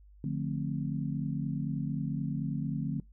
sine chord, D minor seventh, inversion none, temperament just, 146.83 / 176.2 / 220.2 / 264.3 Hz, D3 / F3 / A3 / C4, 0 / +16 / +2 / +18 cents, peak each -33 / -37 / -37 / -38 dBFS, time 0.24-3 s, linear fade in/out 2 ms, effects noise-tail reverb RT60 0.2 s tail -25 dB re dry + added 50 Hz sine -53 dBFS peak until 3.12 s

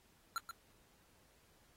square tone with echo, 1363 Hz, F6, 43 cents flat, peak -36 dBFS, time 0.36-0.38 s, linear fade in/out 0 ms, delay 130 ms, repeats 1, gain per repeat -8 dB, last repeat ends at 0.51 s, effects pink hiss -70 dBFS RMS until 1.76 s + AAC 48 kbps

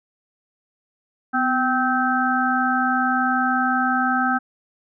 harmonic tone with a mistuned harmonic, 259 Hz, C4, 17 cents flat, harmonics 1 / 3 / 5 / 6, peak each -23 / -23 / -23 / -23 dBFS, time 1.33-4.39 s, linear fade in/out 20 ms, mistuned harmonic 1, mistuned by -51 cents, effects none

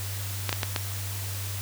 clicks, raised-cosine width 0.2 ms, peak -8 dBFS, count 4, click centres 0.493 / 0.528 / 0.632 / 0.762 s, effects added 98 Hz sine -32 dBFS peak until 1.61 s + white hiss -37 dBFS RMS until 1.61 s

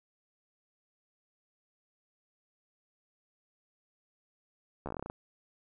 slowing click train, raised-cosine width 1 ms, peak -24 dBFS, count 11, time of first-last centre 4.86-5.099 s, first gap 13 ms, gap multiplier 1.13, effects none

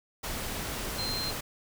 sine tone in noise, 4146 Hz, C8, 17 cents flat, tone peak -32 dBFS, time 0.98-1.31 s, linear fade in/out 10 ms, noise pink, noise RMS -35 dBFS, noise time 0.23-1.41 s, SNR 0 dB, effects none

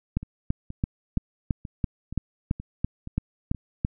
two click trains, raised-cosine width 5 ms, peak -23 / -11 dBFS, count 8 / 12, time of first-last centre 0.23-3.548 / 0.17-3.849 s, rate 2.11 / 2.99 Hz, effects none

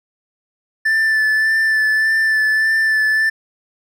triangle tone with vibrato, 1760 Hz, A6, in tune, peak -11 dBFS, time 0.85-3.3 s, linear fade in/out 10 ms, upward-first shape sine, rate 1.7 Hz, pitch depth 19 cents each way, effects none

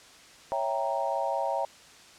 sine chord, C# diminished seventh, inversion none, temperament equal, 554.4 / 659.3 / 784 / 932.3 Hz, C#5 / E5 / G5 / Bb5, 0 / 0 / 0 / 0 cents, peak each -32 dBFS, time 0.52-1.65 s, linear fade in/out 0 ms, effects white hiss -52 dBFS RMS until 2.18 s + low-pass 7000 Hz 12 dB/octave

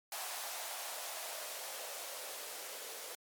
violet noise with band-pass filter sweep, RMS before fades -44 dBFS, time 0.12-3.15 s, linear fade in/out 2 ms, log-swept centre 760 to 470 Hz, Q 3.1, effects MP3 96 kbps

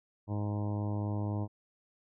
harmonic tone, 103.83 Hz, G#2, in tune, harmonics 1 / 2 / 3 / 4 / 5 / 6 / 7 / 8 / 9 / 10, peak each -32 / -39 / -40 / -48 / -48 / -47 / -51 / -50 / -49 / -55 dBFS, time 0.27-1.48 s, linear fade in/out 50 ms, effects none

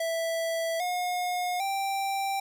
square tone with pitch steps, 659.3 / 719 / 784 Hz, E5 / F#5 / G5, 0 / -50 / 0 cents, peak -28 dBFS, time 0-2.4 s, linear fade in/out 5 ms, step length 800 ms, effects none

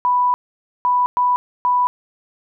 sine tone bursts at uneven times, 987.8 Hz, B5, in tune, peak -13 dBFS, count 4, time 0.05-0.34 / 0.85-1.06 / 1.17-1.36 / 1.65-1.87 s, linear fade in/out 0 ms, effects none

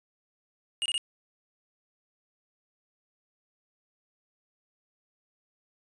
square tone bursts, 2857 Hz, F7, 39 cents sharp, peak -27 dBFS, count 3, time 0.82-0.979 s, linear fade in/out 0 ms, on 37 ms, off 24 ms, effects resampled to 22050 Hz

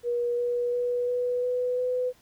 sine tone with pitch steps, 480 / 484.2 / 488.4 / 492.6 / 496.9 / 501.3 Hz, B4 / B4 / B4 / B4 / B4 / B4, -49 / -34 / -19 / -5 / +11 / +26 cents, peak -24 dBFS, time 0.03-2.13 s, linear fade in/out 50 ms, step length 350 ms, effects pink hiss -60 dBFS RMS until 2.21 s

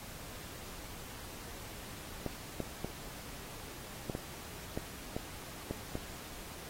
clicks, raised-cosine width 2 ms, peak -22 dBFS, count 9, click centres 2.263 / 2.603 / 2.846 / 4.098 / 4.151 / 4.775 / 5.165 / 5.71 / 5.954 s, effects pink hiss -48 dBFS RMS until 6.69 s + AAC 48 kbps

